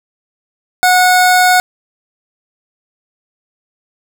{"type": "tone", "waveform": "25% pulse", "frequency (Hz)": 731, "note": "F#5", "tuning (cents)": -21, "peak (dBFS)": -3, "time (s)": [0.83, 1.6], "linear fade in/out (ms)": 0, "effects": []}